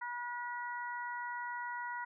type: harmonic tone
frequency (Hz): 483.5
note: B4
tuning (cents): -37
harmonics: 2 / 3 / 4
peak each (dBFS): -40 / -43 / -45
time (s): 0.01-2.05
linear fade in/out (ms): 10
effects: none